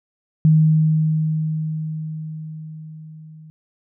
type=tone with level ramp; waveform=sine; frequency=156.7 Hz; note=D#3; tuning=13 cents sharp; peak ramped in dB=-9 to -39 dBFS; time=0.45-3.5 s; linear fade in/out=0 ms; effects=none